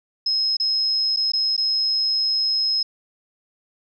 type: tone with dropouts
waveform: sine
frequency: 5140 Hz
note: E8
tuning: 45 cents flat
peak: -18 dBFS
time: 0.26-2.83 s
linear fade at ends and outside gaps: 5 ms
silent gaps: 0.569-0.599 / 1.163-1.17 / 1.32-1.334 / 1.566-1.577 s
effects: none